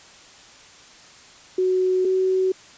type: tone pair in turn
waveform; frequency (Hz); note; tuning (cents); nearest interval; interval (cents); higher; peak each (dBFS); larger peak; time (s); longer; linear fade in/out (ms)
sine; 370.7 / 375.4; F#4 / F#4; +3 / +25; unison; 22; second; -17; neither; 1.58-2.05 / 2.05-2.52; neither; 5
effects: white hiss -47 dBFS RMS until 2.77 s + resampled to 16000 Hz